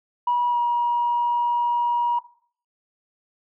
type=tone with pitch glide; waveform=sine; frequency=968 to 956.3 Hz; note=B5 to A#5; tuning=-35 to +44 cents; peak=-17 dBFS; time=0.27-2.19 s; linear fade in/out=5 ms; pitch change=-21 cents; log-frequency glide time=0.5-0.57 s; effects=noise-tail reverb RT60 0.5 s tail -17 dB re dry + tanh soft clip ceiling -14 dBFS